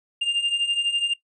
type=beating tone pair; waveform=triangle; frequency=2794 / 2806 Hz; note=F7 / F7; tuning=0 / +8 cents; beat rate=12 Hz; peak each=-25 / -20 dBFS; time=0.21-1.14 s; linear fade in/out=10 ms; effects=noise-tail reverb RT60 0.1 s tail -19 dB re dry + resampled to 24000 Hz